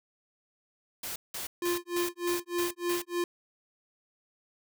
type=noise bursts; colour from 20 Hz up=white; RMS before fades=-37 dBFS; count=7; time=1.03-3.02 s; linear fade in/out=5 ms; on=130 ms; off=180 ms
type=tone with tremolo; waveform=square; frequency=349.2 Hz; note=F4; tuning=in tune; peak=-27 dBFS; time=1.62-3.24 s; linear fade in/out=2 ms; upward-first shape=sine; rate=3.3 Hz; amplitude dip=100%
effects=none